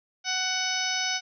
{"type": "harmonic tone", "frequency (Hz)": 745, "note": "F#5", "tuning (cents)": 12, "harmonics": [1, 2, 3, 4, 5, 6, 7, 8], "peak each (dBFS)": [-35, -33, -33, -34, -35, -38, -32, -33], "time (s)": [0.24, 1.21], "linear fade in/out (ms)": 50, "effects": []}